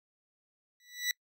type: tone with exponential growth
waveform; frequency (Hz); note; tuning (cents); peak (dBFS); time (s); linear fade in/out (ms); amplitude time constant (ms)
20% pulse; 1963; B6; -11; -21; 0.8-1.11; 1; 67
effects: noise-tail reverb RT60 0.1 s tail -25 dB re dry